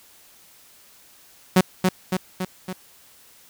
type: tone with echo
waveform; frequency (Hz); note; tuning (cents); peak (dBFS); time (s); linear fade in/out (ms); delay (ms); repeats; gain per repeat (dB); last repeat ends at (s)
sawtooth; 185.1; F#3; +1; -8; 1.56-1.61; 5; 280; 4; -4; 2.73
effects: white hiss -52 dBFS RMS until 3.49 s